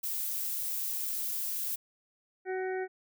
violet noise, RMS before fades -34 dBFS, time 0.03-1.76 s, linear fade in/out 10 ms
harmonic tone, 374.3 Hz, F#4, 20 cents sharp, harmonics 1 / 2 / 4 / 5 / 6, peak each -32 / -39 / -43 / -44 / -50 dBFS, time 2.45-2.88 s, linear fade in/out 50 ms
effects none

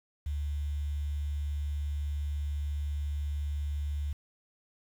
sine tone with quantisation, 72.9 Hz, D2, 12 cents flat, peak -30 dBFS, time 0.26-4.13 s, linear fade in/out 5 ms, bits 9, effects none

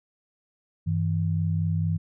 sine tone pair together, 97.09 / 161.5 Hz, G2 / E3, -16 / -35 cents, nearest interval major sixth, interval 881 cents, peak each -25 dBFS, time 0.86-1.98 s, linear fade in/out 20 ms, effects none

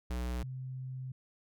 square / sine tone pair in turn, 61.2 / 129.68 Hz, B1 / C3, -15 / -15 cents, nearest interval octave + minor second, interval 1300 cents, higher second, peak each -34 / -38 dBFS, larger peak first, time 0.1-0.43 / 0.43-1.12 s, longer second, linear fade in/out 5 ms, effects none

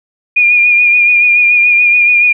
sine tone with vibrato, 2429 Hz, D#7, 42 cents flat, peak -5 dBFS, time 0.36-2.33 s, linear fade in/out 10 ms, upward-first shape sine, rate 7 Hz, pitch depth 30 cents each way, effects none

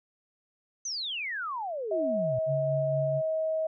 sine exponential sweep, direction down, 6300 to 116.54 Hz, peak -31 dBFS, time 0.85-2.39 s, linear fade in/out 5 ms
sine tone with pitch glide, 640 to 635.9 Hz, D#5 to D#5, +49 to +38 cents, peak -26 dBFS, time 1.91-3.67 s, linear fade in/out 5 ms, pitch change -11 cents, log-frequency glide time 2.16-2.96 s
sine tone with tremolo, 140.5 Hz, C#3, 24 cents sharp, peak -28 dBFS, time 2.46-3.22 s, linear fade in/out 50 ms, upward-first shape sine, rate 4.3 Hz, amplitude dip 30%
effects none

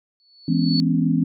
sine tone with exponential growth, 4435 Hz, C#8, in tune, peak -20 dBFS, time 0.2-0.8 s, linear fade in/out 0 ms, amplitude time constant 130 ms
sine chord, C# minor seventh, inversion first, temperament equal with one note detuned, 164.81 / 207.7 / 251.7 / 277.2 Hz, E3 / G#3 / B3 / C#4, 0 / 0 / +33 / 0 cents, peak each -20 / -26 / -21 / -23 dBFS, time 0.48-1.24 s, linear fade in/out 5 ms
effects none

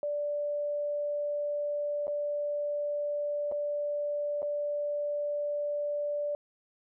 sine tone with dropouts, 585 Hz, D5, 7 cents flat, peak -29 dBFS, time 0.03-6.35 s, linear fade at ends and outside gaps 1 ms, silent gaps 2.07-2.079 / 3.515-3.521 / 4.42-4.428 s, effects none

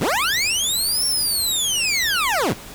20% pulse linear two-way sweep, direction up then down, 51.8 to 5500 to 51.8 Hz, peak -13 dBFS, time 0-2.54 s, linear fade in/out 20 ms, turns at 1.06 s, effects pink hiss -38 dBFS RMS until 2.74 s

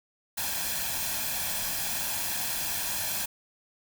white noise with comb filter, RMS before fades -31 dBFS, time 0.37-3.26 s, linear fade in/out 10 ms, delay 1.2 ms, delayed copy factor +0.6, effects none

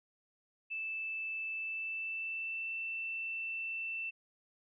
sine tone with pitch glide, 2637 to 2671 Hz, E7 to E7, 0 to +22 cents, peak -36 dBFS, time 0.7-4.11 s, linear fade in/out 20 ms, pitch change +22 cents, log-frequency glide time 1.52-2.73 s, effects none

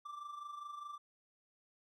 triangle tone with amplitude modulation, 1174.7 Hz, D6, in tune, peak -40 dBFS, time 0.05-0.98 s, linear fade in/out 10 ms, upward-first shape sine, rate 24.9 Hz, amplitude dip 60%, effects none

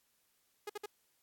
sawtooth tone bursts, 415.3 Hz, G#4, in tune, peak -35 dBFS, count 3, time 0.67-0.86 s, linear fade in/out 5 ms, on 26 ms, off 56 ms, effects white hiss -75 dBFS RMS until 1.22 s + AAC 64 kbps

